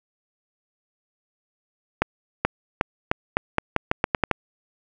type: accelerating click train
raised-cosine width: 0.5 ms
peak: -3 dBFS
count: 12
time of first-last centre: 2.02-4.313 s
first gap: 430 ms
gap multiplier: 0.84
effects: none